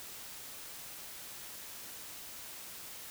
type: silence
effects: white hiss -47 dBFS RMS until 3.1 s